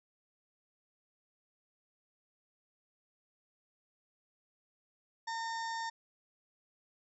harmonic tone, 911 Hz, A#5, 40 cents flat, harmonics 1 / 2 / 4 / 5 / 6 / 7 / 8, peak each -37 / -42 / -51 / -53 / -48 / -59 / -54 dBFS, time 5.27-5.9 s, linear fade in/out 10 ms, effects none

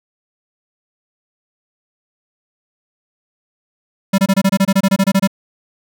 square tone bursts, 194.5 Hz, G3, 13 cents flat, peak -10 dBFS, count 15, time 4.13-5.275 s, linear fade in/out 10 ms, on 53 ms, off 25 ms, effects none

